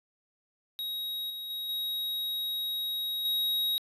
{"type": "tone with level steps", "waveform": "square", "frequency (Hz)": 3800, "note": "A#7", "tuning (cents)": 33, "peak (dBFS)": [-33, -37, -34, -31, -27], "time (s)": [0.79, 3.78], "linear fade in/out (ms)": 0, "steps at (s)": [1.3, 1.5, 1.69, 3.25], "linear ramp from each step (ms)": 2, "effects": ["resampled to 32000 Hz"]}